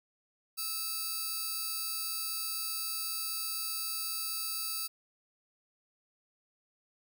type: tone pair together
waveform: 5% pulse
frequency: 1308 / 4691 Hz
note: E6 / D8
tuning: -14 / -3 cents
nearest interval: octave + minor seventh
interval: 2211 cents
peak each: -28 dBFS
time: 0.57-4.88 s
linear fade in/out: 20 ms
effects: none